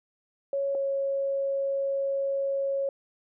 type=tone pair in turn; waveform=sine; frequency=554.4 / 549.9 Hz; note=C#5 / C#5; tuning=0 / -14 cents; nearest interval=unison; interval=14 cents; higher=first; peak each=-25 dBFS; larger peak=neither; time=0.53-0.75 / 0.75-2.89 s; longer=second; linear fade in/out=2 ms; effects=none

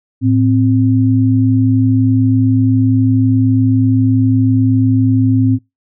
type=tone pair together; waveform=sine; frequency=109.58 / 261.6 Hz; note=A2 / C4; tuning=-7 / 0 cents; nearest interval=octave + minor third; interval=1507 cents; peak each=-11 dBFS; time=0.21-5.59 s; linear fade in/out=50 ms; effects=noise-tail reverb RT60 0.2 s tail -24 dB re dry

